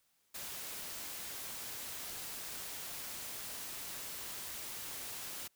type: noise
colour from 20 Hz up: white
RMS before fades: -44 dBFS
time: 0.34-5.48 s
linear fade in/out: 10 ms
effects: white hiss -75 dBFS RMS until 5.55 s